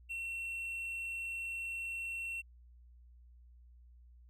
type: tone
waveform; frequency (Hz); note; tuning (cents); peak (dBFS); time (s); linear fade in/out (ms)
triangle; 2715; F7; -50; -36; 0.09-2.42; 20
effects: added 60 Hz sine -56 dBFS peak until 4.29 s